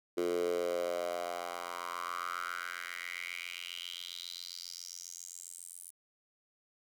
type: tone with high-pass filter sweep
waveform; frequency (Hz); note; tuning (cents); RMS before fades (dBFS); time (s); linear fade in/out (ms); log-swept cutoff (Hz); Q
10% pulse; 87.4; F2; +2; -39; 0.17-5.91; 10; 370 to 9900; 5
effects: none